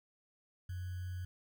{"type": "tone with sample-and-hold", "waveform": "sine", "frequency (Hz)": 90.5, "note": "F#2", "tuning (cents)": -38, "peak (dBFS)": -38, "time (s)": [0.69, 1.25], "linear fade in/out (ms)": 5, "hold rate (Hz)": 1575, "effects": []}